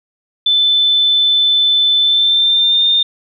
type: tone with pitch glide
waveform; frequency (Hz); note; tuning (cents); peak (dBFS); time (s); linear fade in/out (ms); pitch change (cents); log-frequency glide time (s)
sine; 3520 to 3623; A7 to A7; 0 to +50; -9; 0.46-3.03; 5; +50; 2-2.85
effects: none